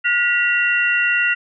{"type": "tone cluster", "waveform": "sine", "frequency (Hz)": [1438, 1939, 2751], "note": ["F#6", "B6", "F7"], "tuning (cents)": [-50, -32, -27], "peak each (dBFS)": -19, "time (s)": [0.04, 1.35], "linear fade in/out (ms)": 20, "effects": []}